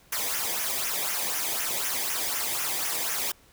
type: noise with flanger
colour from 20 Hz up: white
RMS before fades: -29 dBFS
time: 0.12-3.32 s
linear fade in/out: 5 ms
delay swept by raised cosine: 0.23 to 0.75 ms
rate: 4 Hz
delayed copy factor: -0.65
effects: pink hiss -58 dBFS RMS until 3.52 s